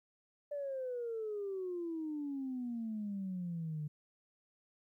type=exponential sweep; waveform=sine; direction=down; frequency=587.3 to 147.4 Hz; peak=-36 dBFS; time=0.51-3.88 s; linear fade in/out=10 ms; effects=tanh soft clip ceiling -32 dBFS + 13-bit